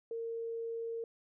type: tone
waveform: sine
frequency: 458.9 Hz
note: A#4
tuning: 27 cents flat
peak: -36 dBFS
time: 0.11-1.04 s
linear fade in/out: 2 ms
effects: none